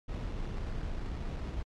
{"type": "noise with sample-and-hold", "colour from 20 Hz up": "brown", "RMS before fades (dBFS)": -36, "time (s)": [0.08, 1.63], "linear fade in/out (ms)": 10, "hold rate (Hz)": 3150, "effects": ["low-pass 5000 Hz 12 dB/octave", "MP3 64 kbps"]}